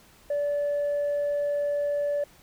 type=tone; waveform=sine; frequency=579 Hz; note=D5; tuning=25 cents flat; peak=-22 dBFS; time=0.3-2.24 s; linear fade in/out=5 ms; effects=tanh soft clip ceiling -22 dBFS + pink hiss -56 dBFS RMS until 2.42 s